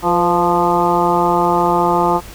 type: harmonic tone with a mistuned harmonic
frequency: 174.61 Hz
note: F3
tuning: in tune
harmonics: 1 / 2 / 3 / 4 / 5 / 6 / 7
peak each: -22 / -18 / -22 / -20 / -16 / -21 / -21 dBFS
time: 0.02-2.21 s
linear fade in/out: 50 ms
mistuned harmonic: 3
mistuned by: -47 cents
effects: added 52 Hz sine -37 dBFS peak until 2.34 s + pink hiss -37 dBFS RMS until 2.34 s